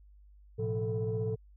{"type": "tone cluster", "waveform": "sine", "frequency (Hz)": [110.1, 125.8, 173, 439.9], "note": ["A2", "B2", "F3", "A4"], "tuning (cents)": [2, 32, -16, 0], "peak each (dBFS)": [-32, -38, -39, -32], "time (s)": [0.58, 1.36], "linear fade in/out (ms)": 20, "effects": ["tanh soft clip ceiling -24 dBFS", "added 50 Hz sine -54 dBFS peak until 1.56 s"]}